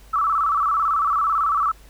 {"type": "tone with vibrato", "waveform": "sine", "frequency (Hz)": 1229, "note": "D#6", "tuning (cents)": -22, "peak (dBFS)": -17, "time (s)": [0.13, 1.72], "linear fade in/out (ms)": 10, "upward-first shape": "square", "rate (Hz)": 18, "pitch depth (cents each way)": 110, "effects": ["added 50 Hz sine -45 dBFS peak until 1.89 s", "pink hiss -52 dBFS RMS until 1.89 s"]}